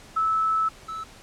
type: tone pair in turn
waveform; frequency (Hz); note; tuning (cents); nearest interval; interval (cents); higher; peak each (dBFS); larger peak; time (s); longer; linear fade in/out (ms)
sine / triangle; 1307 / 1307; E6 / E6; -15 / -15; unison; 0; neither; -20 / -29; first; 0.16-0.69 / 0.88-1.04; first; 10
effects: pink hiss -48 dBFS RMS until 1.22 s + low-pass 9000 Hz 12 dB/octave